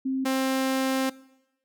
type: tone pair in turn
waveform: sine / sawtooth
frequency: 264.4 / 264.4 Hz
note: C4 / C4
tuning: +18 / +18 cents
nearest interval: unison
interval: 0 cents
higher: neither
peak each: -24 / -19 dBFS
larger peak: second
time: 0.05-0.25 / 0.25-1.1 s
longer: second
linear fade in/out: 10 ms
effects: noise-tail reverb RT60 0.9 s tail -21 dB re dry